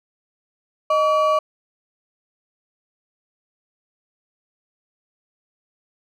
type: ring-modulated tone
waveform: triangle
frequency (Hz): 880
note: A5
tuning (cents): 0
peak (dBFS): -10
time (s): 0.9-1.39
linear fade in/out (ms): 5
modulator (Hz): 260
effects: none